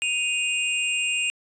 square tone pair together, 2500 / 2794 Hz, D#7 / F7, +8 / 0 cents, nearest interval major second, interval 192 cents, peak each -26 dBFS, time 0.02-1.3 s, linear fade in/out 0 ms, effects resampled to 24000 Hz

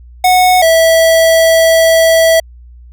square tone pair in turn, 734 / 653.9 Hz, F#5 / E5, -14 / -14 cents, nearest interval major second, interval 200 cents, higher first, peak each -6 dBFS, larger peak neither, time 0.24-0.62 / 0.62-2.4 s, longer second, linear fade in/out 5 ms, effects added 60 Hz sine -33 dBFS peak until 2.92 s

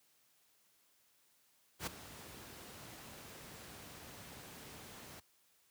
pink noise with ADSR envelope, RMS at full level -37 dBFS, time 1.79-5.2 s, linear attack 79 ms, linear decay 9 ms, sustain -15 dB, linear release 5 ms, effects white hiss -72 dBFS RMS until 5.7 s + high-pass 80 Hz 12 dB/octave

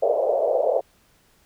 white band-pass noise, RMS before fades -21 dBFS, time 0.02-0.81 s, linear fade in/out 10 ms, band 470 to 650 Hz, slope 48 dB/octave, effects pink hiss -60 dBFS RMS until 1.45 s

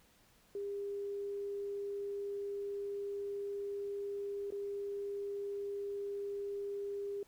sine tone with dropouts, 402.5 Hz, G4, 46 cents sharp, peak -37 dBFS, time 0.55-7.23 s, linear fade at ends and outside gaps 2 ms, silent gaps 4.505-4.522 s, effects pink hiss -67 dBFS RMS until 7.27 s

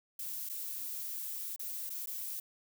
violet noise with dropouts, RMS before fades -40 dBFS, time 0.19-2.4 s, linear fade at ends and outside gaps 5 ms, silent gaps 0.491-0.496 / 1.562-1.594 / 1.895-1.901 / 2.06-2.071 s, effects none

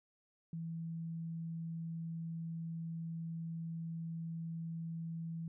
sine tone, 164.8 Hz, E3, in tune, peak -39 dBFS, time 0.53-5.48 s, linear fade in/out 2 ms, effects none

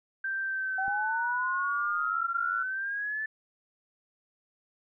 sine tone with pitch glide, 1568 to 1365 Hz, G6 to F6, 0 to -40 cents, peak -29 dBFS, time 0.24-2.63 s, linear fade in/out 5 ms, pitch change -240 cents, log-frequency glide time 0.43-2.39 s
sine linear sweep, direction up, 754 to 1760 Hz, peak -30 dBFS, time 0.78-3.26 s, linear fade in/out 5 ms
click, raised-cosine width 3 ms, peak -34 dBFS, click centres 0.881 s
effects none

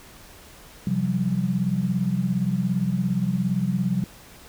sine chord, C suspended fourth, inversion none, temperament equal with one note detuned, 130.81 / 174.61 / 191.96 Hz, C3 / F3 / G3, 0 / 0 / -36 cents, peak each -27 / -25 / -24 dBFS, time 0.87-4.04 s, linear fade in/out 2 ms, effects pink hiss -47 dBFS RMS until 4.48 s

